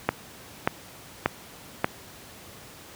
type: click train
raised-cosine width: 0.5 ms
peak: -5 dBFS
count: 4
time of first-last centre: 0.09-1.844 s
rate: 1.71 Hz
effects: pink hiss -46 dBFS RMS until 2.95 s + high-pass 80 Hz 12 dB/octave